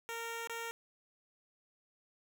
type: tone with dropouts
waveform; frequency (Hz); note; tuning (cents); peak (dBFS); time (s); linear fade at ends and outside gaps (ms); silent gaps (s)
10% pulse; 461.5; A#4; -17; -31; 0.09-0.71; 0; 0.473-0.496
effects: none